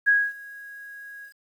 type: tone with ADSR envelope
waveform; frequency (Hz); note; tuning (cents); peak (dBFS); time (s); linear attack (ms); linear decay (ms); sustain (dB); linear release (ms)
sine; 1652; G#6; -10; -14; 0.06-1.34; 25; 240; -24; 110
effects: 9-bit